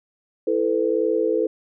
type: chord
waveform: sine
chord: E suspended fourth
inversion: none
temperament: equal with one note detuned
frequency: 329.6 / 440 / 501.9 Hz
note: E4 / A4 / B4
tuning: 0 / 0 / +28 cents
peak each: -24 / -21 / -23 dBFS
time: 0.47-1.47 s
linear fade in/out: 5 ms
effects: none